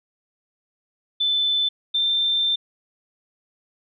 sine tone pair in turn, 3520 / 3573 Hz, A7 / A7, 0 / +26 cents, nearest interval unison, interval 26 cents, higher second, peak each -18 / -18 dBFS, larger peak neither, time 1.2-1.69 / 1.94-2.56 s, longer second, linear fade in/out 10 ms, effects none

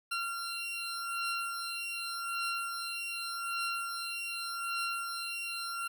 20% pulse beating tone pair, 1375 / 1375.85 Hz, F6 / F6, -27 / -26 cents, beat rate 0.85 Hz, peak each -33 / -32 dBFS, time 0.11-5.88 s, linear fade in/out 10 ms, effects none

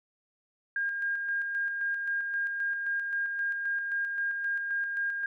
sine tone with tremolo, 1614 Hz, G#6, 50 cents flat, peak -27 dBFS, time 0.76-5.26 s, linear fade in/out 2 ms, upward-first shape square, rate 3.8 Hz, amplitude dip 35%, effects none

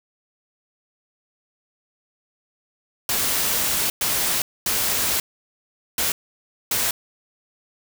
white noise bursts at uneven times, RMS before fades -22 dBFS, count 5, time 3.09-3.9 / 4.01-4.42 / 4.66-5.2 / 5.98-6.12 / 6.71-6.91 s, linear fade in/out 2 ms, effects none

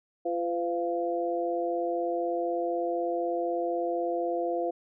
sine tone cluster, 344 / 508 / 692 Hz, F4 / B4 / F5, -26 / +49 / -16 cents, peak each -31 dBFS, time 0.25-4.71 s, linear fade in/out 10 ms, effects none

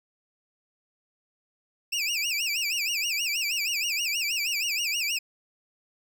25% pulse tone with vibrato, 2574 Hz, E7, 42 cents flat, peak -22 dBFS, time 1.92-5.19 s, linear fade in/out 10 ms, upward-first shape sine, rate 6.3 Hz, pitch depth 200 cents each way, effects none

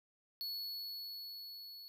square tone with level ramp, 4396 Hz, C#8, 15 cents flat, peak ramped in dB -39 to -50 dBFS, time 0.41-1.88 s, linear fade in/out 0 ms, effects none

